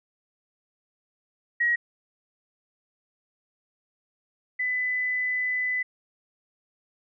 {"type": "tone pair in turn", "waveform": "sine", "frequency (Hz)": [1900, 2002], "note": ["A#6", "B6"], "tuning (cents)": [33, 23], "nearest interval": "minor second", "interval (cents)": 90, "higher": "second", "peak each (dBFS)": [-20, -24], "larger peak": "first", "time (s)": [[1.6, 1.76], [4.59, 5.83]], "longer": "second", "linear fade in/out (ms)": 10, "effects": []}